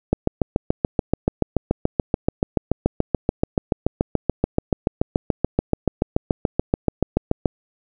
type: click train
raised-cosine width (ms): 2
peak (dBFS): -3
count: 52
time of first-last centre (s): 0.13-7.458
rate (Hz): 6.96
effects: none